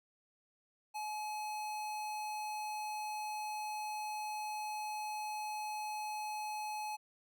square tone, 850 Hz, G#5, 40 cents sharp, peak -39 dBFS, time 0.94-6.97 s, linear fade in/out 20 ms, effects none

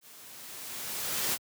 white noise with level ramp, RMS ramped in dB -53 to -28 dBFS, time 0.01-1.38 s, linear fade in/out 50 ms, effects high-pass 80 Hz 12 dB/octave

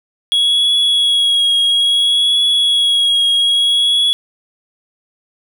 triangle tone with vibrato, 3330 Hz, G#7, 4 cents sharp, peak -9 dBFS, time 0.32-4.13 s, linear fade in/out 0 ms, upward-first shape triangle, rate 0.59 Hz, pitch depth 26 cents each way, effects none

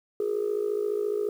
sine tone with amplitude modulation, 415.3 Hz, G#4, in tune, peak -20 dBFS, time 0.2-1.29 s, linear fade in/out 2 ms, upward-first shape sine, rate 54.5 Hz, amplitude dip 85%, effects tanh soft clip ceiling -19 dBFS + 9-bit

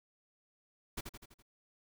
pink noise with echo, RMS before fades -39 dBFS, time 0.97-1.01 s, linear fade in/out 10 ms, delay 83 ms, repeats 5, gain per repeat -5 dB, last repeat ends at 1.425 s, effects none

